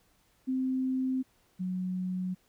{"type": "tone pair in turn", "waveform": "sine", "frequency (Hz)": [260, 183.85], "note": ["C4", "F#3"], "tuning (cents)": [-11, -11], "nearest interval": "tritone", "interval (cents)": 600, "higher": "first", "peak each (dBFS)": [-27, -30], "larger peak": "first", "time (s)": [[0.47, 1.23], [1.59, 2.35]], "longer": "neither", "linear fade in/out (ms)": 20, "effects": ["pink hiss -68 dBFS RMS until 2.48 s"]}